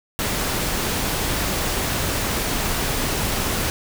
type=noise; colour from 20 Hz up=pink; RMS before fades=-23 dBFS; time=0.19-3.7 s; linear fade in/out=0 ms; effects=none